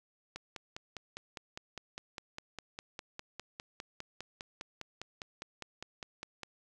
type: click train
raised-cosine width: 0.2 ms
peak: -24 dBFS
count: 31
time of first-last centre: 0.36-6.433 s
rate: 4.94 Hz
effects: none